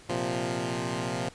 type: chord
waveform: 10% pulse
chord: Bb suspended second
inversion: none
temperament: equal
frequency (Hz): 116.54 / 130.81 / 174.61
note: Bb2 / C3 / F3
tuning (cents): 0 / 0 / 0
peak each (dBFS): -25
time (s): 0.09-1.29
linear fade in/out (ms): 5
effects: pink hiss -52 dBFS RMS until 1.34 s + resampled to 22050 Hz